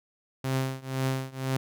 sawtooth tone with tremolo, 132.2 Hz, C3, 18 cents sharp, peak -20 dBFS, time 0.44-1.57 s, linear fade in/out 5 ms, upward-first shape triangle, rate 2 Hz, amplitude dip 95%, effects none

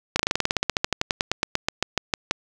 slowing click train, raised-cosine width 0.2 ms, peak -3 dBFS, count 26, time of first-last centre 0.16-2.31 s, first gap 34 ms, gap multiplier 1.07, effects 7-bit

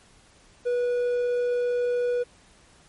triangle tone, 487.7 Hz, B4, 22 cents flat, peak -20 dBFS, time 0.65-2.24 s, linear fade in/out 20 ms, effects pink hiss -56 dBFS RMS until 2.88 s + MP3 48 kbps

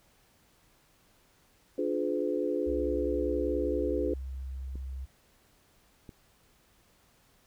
sine chord, D diminished seventh, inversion none, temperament just, 293.7 / 352.4 / 422.9 / 507.5 Hz, D4 / F4 / Ab4 / Cb5, 0 / +16 / +31 / +47 cents, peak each -33 dBFS, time 1.78-4.14 s, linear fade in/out 5 ms
sine tone, 65.9 Hz, C2, 13 cents sharp, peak -35 dBFS, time 2.66-5.06 s, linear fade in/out 20 ms
clicks, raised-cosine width 3 ms, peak -32 dBFS, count 2, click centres 4.756 / 6.092 s
effects pink hiss -65 dBFS RMS until 7.46 s

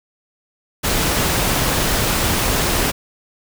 pink noise, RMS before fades -18 dBFS, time 0.83-2.92 s, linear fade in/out 20 ms, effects none

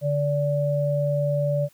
sine tone pair together, 145.09 / 580 Hz, D3 / D5, -21 / -22 cents, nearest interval 2 octaves, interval 2399 cents, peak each -23 dBFS, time 0.01-1.69 s, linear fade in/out 50 ms, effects white hiss -59 dBFS RMS until 1.73 s

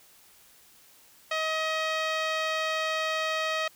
5% pulse tone with low-pass filter, 633 Hz, D#5, 30 cents sharp, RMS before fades -29 dBFS, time 1.31-3.68 s, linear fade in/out 5 ms, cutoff 2700 Hz, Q 0.65, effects white hiss -57 dBFS RMS until 3.75 s

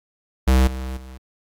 square tone with level steps, 64.8 Hz, C2, 16 cents flat, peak -13 / -27 / -37 dBFS, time 0.47-1.18 s, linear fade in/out 10 ms, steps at 0.67 / 0.97 s, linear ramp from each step 2 ms, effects AAC 48 kbps

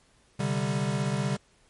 square chord, C suspended second, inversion none, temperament equal, 130.81 / 146.83 / 196 Hz, C3 / D3 / G3, 0 / 0 / 0 cents, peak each -31 dBFS, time 0.39-1.37 s, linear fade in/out 10 ms, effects pink hiss -63 dBFS RMS until 1.69 s + MP3 48 kbps

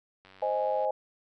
click train, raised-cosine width 0.3 ms, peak -37 dBFS, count 58, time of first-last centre 0.25-0.848 s, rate 95.3 Hz
sine chord, Ab major, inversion first, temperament equal, 523.3 / 622.3 / 830.6 Hz, C5 / Eb5 / Ab5, 0 / 0 / 0 cents, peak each -30 dBFS, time 0.42-0.91 s, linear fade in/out 5 ms
effects none

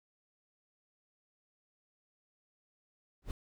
brown noise with exponential growth, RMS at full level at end -32 dBFS, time 3.22-3.31 s, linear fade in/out 1 ms, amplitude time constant 19 ms, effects none

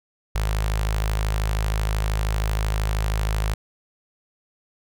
sawtooth tone with notch filter, 52.9 Hz, G#1, 33 cents sharp, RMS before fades -23 dBFS, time 0.35-3.54 s, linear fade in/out 5 ms, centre 270 Hz, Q 0.54, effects none

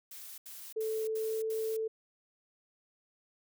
blue noise bursts, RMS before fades -47 dBFS, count 5, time 0.11-1.768 s, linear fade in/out 5 ms, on 270 ms, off 77 ms
sine tone with pitch glide, 440 to 442.5 Hz, A4 to A4, 0 to +10 cents, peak -31 dBFS, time 0.76-1.88 s, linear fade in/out 10 ms, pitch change +10 cents, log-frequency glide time 1.08-1.53 s
effects none

